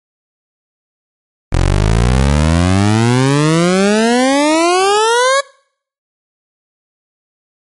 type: exponential sweep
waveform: 20% pulse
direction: up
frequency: 42.19 to 566 Hz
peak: -4 dBFS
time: 1.52-5.41 s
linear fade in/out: 10 ms
effects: noise-tail reverb RT60 0.6 s tail -24 dB re dry + MP3 48 kbps